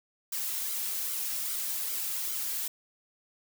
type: noise with flanger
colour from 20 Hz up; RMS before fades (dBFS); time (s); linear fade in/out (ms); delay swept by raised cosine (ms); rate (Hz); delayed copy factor
blue; -33; 0.32-2.68; 5; 1.1 to 2.8; 2.5; -0.6
effects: none